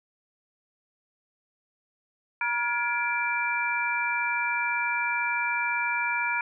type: tone cluster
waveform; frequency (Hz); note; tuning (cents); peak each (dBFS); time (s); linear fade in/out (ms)
sine; 956 / 1418 / 1684 / 2349; A#5 / F6 / G#6 / D7; +43 / +26 / +24 / 0; -30 / -31 / -33 / -28; 2.41-6.41; 2
effects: none